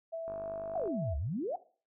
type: tone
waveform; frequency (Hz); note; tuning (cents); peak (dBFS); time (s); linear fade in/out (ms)
sine; 658; E5; -3; -34; 0.12-1.15; 20
type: click train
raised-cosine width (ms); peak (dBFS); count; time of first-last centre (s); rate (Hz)
1; -33; 31; 0.28-0.876; 50.3
type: exponential two-way sweep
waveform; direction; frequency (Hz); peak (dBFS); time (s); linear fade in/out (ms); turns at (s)
sine; down then up; 784 to 65.41 to 784; -32; 0.75-1.56; 5; 1.17
effects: noise-tail reverb RT60 0.4 s tail -17 dB re dry